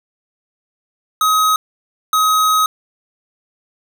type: tone bursts at uneven times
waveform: square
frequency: 1266 Hz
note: D#6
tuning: 30 cents sharp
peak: -12 dBFS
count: 2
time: 1.21-1.56 / 2.13-2.66 s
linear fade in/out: 2 ms
effects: none